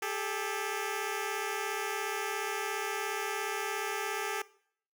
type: tone pair together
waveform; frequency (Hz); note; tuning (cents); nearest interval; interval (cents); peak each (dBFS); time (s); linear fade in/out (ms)
10% pulse; 397.5 / 434.6; G4 / A4; +24 / -21; major second; 155; -27; 0.02-4.42; 5
effects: noise-tail reverb RT60 0.6 s tail -20 dB re dry